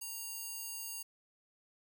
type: tone with high-pass filter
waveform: square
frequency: 932.3 Hz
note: A#5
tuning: in tune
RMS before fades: -43 dBFS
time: 0.01-1.03 s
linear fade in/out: 10 ms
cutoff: 7300 Hz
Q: 0.59
effects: none